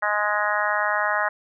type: harmonic tone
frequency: 208.7 Hz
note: G#3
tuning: 9 cents sharp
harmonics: 3 / 4 / 5 / 6 / 7 / 8 / 9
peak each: -28 / -28 / -28 / -28 / -28 / -28 / -28 dBFS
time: 0.02-1.29 s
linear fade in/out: 10 ms
effects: none